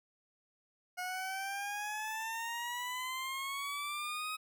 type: exponential sweep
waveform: 20% pulse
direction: up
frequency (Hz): 722 to 1270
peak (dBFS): -32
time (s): 0.97-4.37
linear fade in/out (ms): 20
effects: none

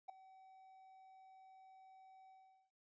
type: tone with ADSR envelope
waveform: triangle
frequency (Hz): 761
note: F#5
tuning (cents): +48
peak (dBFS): -39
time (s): 0.08-2.71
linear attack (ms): 15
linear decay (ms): 4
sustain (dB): -19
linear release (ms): 420
effects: tanh soft clip ceiling -39 dBFS + resampled to 16000 Hz

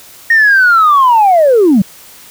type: linear sweep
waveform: sine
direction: down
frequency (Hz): 1864.7 to 174.61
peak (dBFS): -3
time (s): 0.3-1.82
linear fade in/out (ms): 5
effects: tanh soft clip ceiling -1 dBFS + white hiss -37 dBFS RMS until 2.3 s

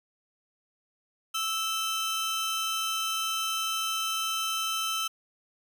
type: tone pair together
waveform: sawtooth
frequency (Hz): 1317 / 3087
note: E6 / G7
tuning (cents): -2 / -27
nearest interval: octave + minor third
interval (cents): 1475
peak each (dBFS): -27 / -28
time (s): 1.34-5.08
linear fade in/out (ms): 10
effects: none

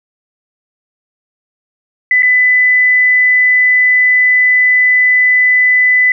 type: tone with dropouts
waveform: sine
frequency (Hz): 2000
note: B6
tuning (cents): +21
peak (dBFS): -6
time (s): 2.11-6.12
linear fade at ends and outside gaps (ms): 2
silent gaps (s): 2.223-2.23
effects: none

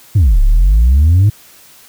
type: exponential two-way sweep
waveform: sine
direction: down then up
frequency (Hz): 114.6 to 33.05 to 108.6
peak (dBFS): -3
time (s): 0.15-1.3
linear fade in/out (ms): 10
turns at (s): 0.41
effects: tanh soft clip ceiling -4 dBFS + white hiss -42 dBFS RMS until 1.88 s

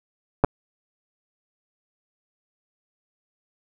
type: clicks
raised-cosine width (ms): 1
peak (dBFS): -3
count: 2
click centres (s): 0.439 / 0.446
effects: none

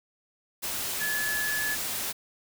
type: tone in noise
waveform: sine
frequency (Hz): 1713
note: A6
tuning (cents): -47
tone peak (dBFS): -28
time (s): 1-1.76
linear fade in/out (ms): 20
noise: white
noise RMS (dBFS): -32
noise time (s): 0.62-2.13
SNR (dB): +1
effects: none

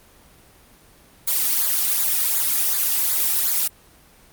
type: noise with flanger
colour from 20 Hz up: blue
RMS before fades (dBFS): -20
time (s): 1.27-3.68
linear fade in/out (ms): 10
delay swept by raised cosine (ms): 0.34 to 1.94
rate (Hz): 2.7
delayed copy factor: -0.75
effects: pink hiss -51 dBFS RMS until 4.32 s + Opus 24 kbps

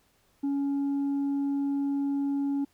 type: tone with tanh clipping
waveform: triangle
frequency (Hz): 280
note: C#4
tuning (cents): +18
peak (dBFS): -26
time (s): 0.43-2.65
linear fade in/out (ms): 10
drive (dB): 7
effects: pink hiss -67 dBFS RMS until 2.73 s

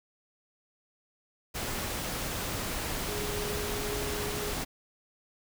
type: tone in noise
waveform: sine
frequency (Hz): 415.3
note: G#4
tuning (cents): 0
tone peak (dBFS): -36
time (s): 3.07-4.54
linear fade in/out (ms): 20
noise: pink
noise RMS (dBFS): -34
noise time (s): 1.54-4.65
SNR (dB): -5
effects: none

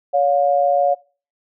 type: tone pair together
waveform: sine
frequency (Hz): 564.3 / 711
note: C#5 / F5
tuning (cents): +31 / +31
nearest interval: major third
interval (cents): 400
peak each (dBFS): -16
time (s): 0.13-0.95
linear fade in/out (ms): 20
effects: noise-tail reverb RT60 0.4 s tail -24 dB re dry

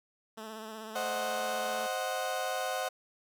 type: tone with vibrato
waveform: 10% pulse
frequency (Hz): 219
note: A3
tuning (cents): -8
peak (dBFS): -33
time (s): 0.37-1.87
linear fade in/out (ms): 10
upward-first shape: sine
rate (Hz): 16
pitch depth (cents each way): 33
type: chord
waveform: 30% pulse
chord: C diminished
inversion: none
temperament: equal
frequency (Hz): 523.3 / 622.3 / 740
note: C5 / Eb5 / Gb5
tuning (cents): 0 / 0 / 0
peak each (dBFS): -34 / -35 / -32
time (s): 0.95-2.89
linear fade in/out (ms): 10
effects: none

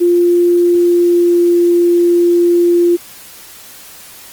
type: tone with pitch glide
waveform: sine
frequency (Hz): 349.2 to 347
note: F4 to F4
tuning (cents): 0 to -11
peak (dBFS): -7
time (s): 0-2.97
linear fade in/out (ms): 20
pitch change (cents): -11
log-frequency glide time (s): 0.75-1.52
effects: white hiss -36 dBFS RMS until 4.32 s + Opus 24 kbps

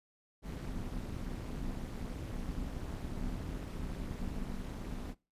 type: noise with amplitude modulation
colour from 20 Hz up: brown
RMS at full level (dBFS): -36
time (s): 0.42-5.15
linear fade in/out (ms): 50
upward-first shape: sine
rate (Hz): 216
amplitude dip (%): 85
effects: noise-tail reverb RT60 0.3 s tail -22 dB re dry + resampled to 32000 Hz

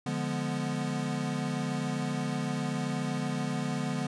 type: chord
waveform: square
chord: D diminished seventh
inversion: none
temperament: equal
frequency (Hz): 146.83 / 174.61 / 207.7 / 246.9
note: D3 / F3 / Ab3 / Cb4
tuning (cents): 0 / 0 / 0 / 0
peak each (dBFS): -35 / -37 / -38 / -35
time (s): 0.06-4.07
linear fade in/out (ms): 5
effects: resampled to 22050 Hz

